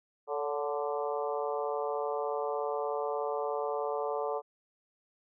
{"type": "harmonic tone with a mistuned harmonic", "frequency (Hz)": 146.83, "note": "D3", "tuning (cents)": 0, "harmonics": [3, 4, 5, 6, 7, 8], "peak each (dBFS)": [-34, -36, -38, -40, -41, -42], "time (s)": [0.27, 4.42], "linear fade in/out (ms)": 50, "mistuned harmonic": 4, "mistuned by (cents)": -50, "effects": []}